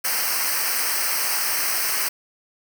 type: noise with comb filter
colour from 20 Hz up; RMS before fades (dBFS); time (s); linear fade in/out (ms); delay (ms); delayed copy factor
white; -23; 0.04-2.09; 10; 0.28; -1
effects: none